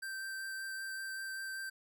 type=tone with vibrato; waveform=square; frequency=1563 Hz; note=G6; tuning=6 cents flat; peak=-40 dBFS; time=0.02-1.7 s; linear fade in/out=10 ms; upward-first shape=sine; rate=5.2 Hz; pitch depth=10 cents each way; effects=13-bit